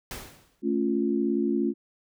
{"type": "noise with exponential decay", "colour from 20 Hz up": "pink", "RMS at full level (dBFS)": -34, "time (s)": [0.11, 0.62], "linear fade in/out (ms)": 1, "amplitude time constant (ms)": 110}
{"type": "chord", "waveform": "sine", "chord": "A augmented", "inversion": "none", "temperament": "equal", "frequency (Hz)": [220, 277.2, 349.2], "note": ["A3", "C#4", "E#4"], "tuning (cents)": [0, 0, 0], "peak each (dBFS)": -27, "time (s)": [0.62, 1.74], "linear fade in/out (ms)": 50}
{"effects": []}